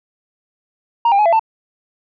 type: tone with pitch steps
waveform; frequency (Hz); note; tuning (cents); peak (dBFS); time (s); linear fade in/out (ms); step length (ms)
sine; 935 / 798 / 843 / 673 / 890; A#5 / G5 / G#5 / E5 / A5; +5 / +31 / +26 / +36 / +20; -7; 1.05-1.395; 5; 69
effects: tanh soft clip ceiling -9 dBFS